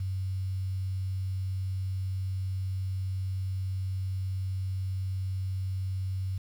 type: tone with quantisation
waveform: sine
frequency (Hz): 94.7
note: F#2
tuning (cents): +41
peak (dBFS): -29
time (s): 0-6.38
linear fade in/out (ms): 5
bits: 9
effects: none